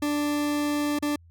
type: tone with dropouts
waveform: 40% pulse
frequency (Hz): 293.7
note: D4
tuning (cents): 0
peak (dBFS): -23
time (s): 0.02-1.16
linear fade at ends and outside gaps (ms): 5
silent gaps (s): 0.989-1.024
effects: added 84 Hz sine -50 dBFS peak until 1.3 s